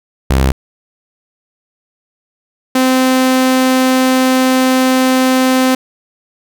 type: tone pair in turn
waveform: sawtooth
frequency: 66.3 / 258.7 Hz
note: C2 / C4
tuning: +23 / -19 cents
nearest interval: 2 octaves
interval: 2358 cents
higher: second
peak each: -5 dBFS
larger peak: neither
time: 0.3-0.52 / 2.75-5.75 s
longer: second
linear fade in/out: 5 ms
effects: none